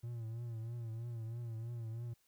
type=tone with vibrato; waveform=triangle; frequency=115.6 Hz; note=A#2; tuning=14 cents flat; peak=-38 dBFS; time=0.03-2.14 s; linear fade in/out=10 ms; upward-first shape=triangle; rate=3.1 Hz; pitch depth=79 cents each way; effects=white hiss -75 dBFS RMS until 2.27 s